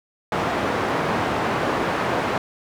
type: band-pass noise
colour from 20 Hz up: white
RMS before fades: -23 dBFS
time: 0.32-2.38 s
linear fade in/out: 2 ms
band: 100 to 1100 Hz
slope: 12 dB/octave
effects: none